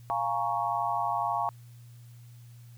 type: chord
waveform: sine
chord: Bb minor seventh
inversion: second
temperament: equal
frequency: 698.5 / 830.6 / 932.3 / 1108.7 Hz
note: F5 / Ab5 / Bb5 / Db6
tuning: 0 / 0 / 0 / 0 cents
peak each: -32 dBFS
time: 0.1-1.49 s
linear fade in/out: 0 ms
effects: added 119 Hz sine -47 dBFS peak until 2.77 s + white hiss -63 dBFS RMS until 2.77 s